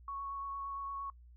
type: tone with vibrato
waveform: sine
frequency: 1108.7 Hz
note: C#6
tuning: in tune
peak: -38 dBFS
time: 0.08-1.1 s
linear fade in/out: 2 ms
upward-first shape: sine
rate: 8.7 Hz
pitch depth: 10 cents each way
effects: noise-tail reverb RT60 0.1 s tail -25 dB re dry + added 60 Hz sine -54 dBFS peak until 1.36 s